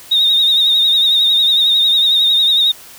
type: tone with vibrato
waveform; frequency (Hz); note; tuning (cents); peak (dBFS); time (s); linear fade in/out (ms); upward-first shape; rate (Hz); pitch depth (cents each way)
sine; 3715; A#7; -7; -8; 0.11-2.72; 10; sine; 11; 50
effects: tanh soft clip ceiling -5 dBFS + white hiss -38 dBFS RMS until 2.98 s